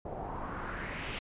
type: noise with low-pass filter sweep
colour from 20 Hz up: pink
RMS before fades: -39 dBFS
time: 0.05-1.19 s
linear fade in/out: 5 ms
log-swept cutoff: 640 to 3000 Hz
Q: 2.6
effects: resampled to 8000 Hz